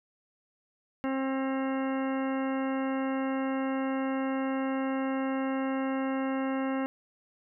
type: harmonic tone with a mistuned harmonic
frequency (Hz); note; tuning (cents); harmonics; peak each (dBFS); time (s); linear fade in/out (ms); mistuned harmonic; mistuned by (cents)
266.7; C4; +33; 1 / 2 / 3 / 4 / 5 / 6 / 7 / 8 / 10; -29 / -35 / -39 / -41 / -43 / -45 / -46 / -47 / -49; 1.04-6.86; 0; 10; +63
effects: none